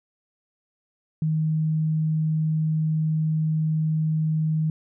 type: tone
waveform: sine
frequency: 156.9 Hz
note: D#3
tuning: 15 cents sharp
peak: -20 dBFS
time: 1.22-4.7 s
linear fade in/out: 2 ms
effects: none